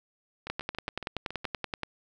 two click trains, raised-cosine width 0.3 ms, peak -22 / -15 dBFS, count 8 / 15, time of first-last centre 0.47-1.445 / 0.5-1.833 s, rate 7.18 / 10.5 Hz, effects none

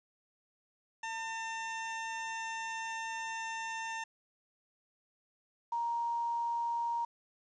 20% pulse / sine tone pair in turn, 901 / 937.6 Hz, A5 / A#5, +41 / +10 cents, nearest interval minor second, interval 69 cents, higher second, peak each -32 / -31 dBFS, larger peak second, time 1.03-4.04 / 5.72-7.05 s, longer first, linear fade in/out 5 ms, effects resampled to 16000 Hz + 10-bit

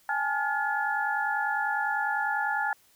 sine tone cluster, 815 / 865 / 1419 / 1712 Hz, G#5 / A5 / F6 / A6, -33 / -30 / +27 / -48 cents, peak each -31 dBFS, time 0.09-2.73 s, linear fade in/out 2 ms, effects white hiss -62 dBFS RMS until 2.95 s

